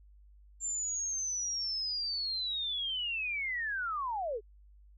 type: linear sweep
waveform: sine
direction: down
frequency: 7340 to 392 Hz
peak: -32 dBFS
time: 0.6-4.41 s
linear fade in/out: 50 ms
effects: added 50 Hz sine -55 dBFS peak until 4.97 s